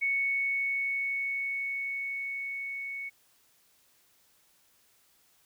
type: tone with level ramp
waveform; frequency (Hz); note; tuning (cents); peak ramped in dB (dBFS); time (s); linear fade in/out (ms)
sine; 2217; C#7; 0; -25 to -35; 0.01-3.1; 20
effects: white hiss -66 dBFS RMS until 5.45 s